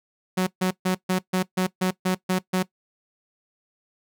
sawtooth tone bursts, 185 Hz, F#3, in tune, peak -16 dBFS, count 10, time 0.37-2.63 s, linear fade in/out 10 ms, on 100 ms, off 140 ms, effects noise-tail reverb RT60 0.1 s tail -19 dB re dry

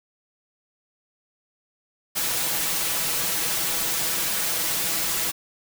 white noise with comb filter, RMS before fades -25 dBFS, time 2.15-5.32 s, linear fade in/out 20 ms, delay 6.1 ms, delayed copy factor +0.7, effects none

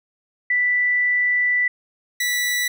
sine / sawtooth tone pair in turn, 1975.5 / 1964.2 Hz, B6 / B6, 0 / -10 cents, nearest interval unison, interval 10 cents, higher first, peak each -16 dBFS, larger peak neither, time 0.5-1.68 / 2.2-2.68 s, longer first, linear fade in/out 5 ms, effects none

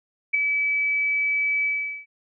sine tone with ADSR envelope, 2295 Hz, D7, 40 cents flat, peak -14 dBFS, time 0.33-2.06 s, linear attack 16 ms, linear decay 6 ms, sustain -6 dB, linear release 410 ms, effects none

